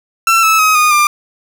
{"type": "tone with pitch steps", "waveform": "30% pulse", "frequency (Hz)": [1344, 1305, 1267.1, 1230.3, 1194.6], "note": ["E6", "E6", "D#6", "D#6", "D6"], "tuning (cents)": [33, -18, 31, -20, 29], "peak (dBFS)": -5, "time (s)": [0.27, 1.07], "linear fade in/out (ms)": 2, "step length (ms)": 160, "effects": []}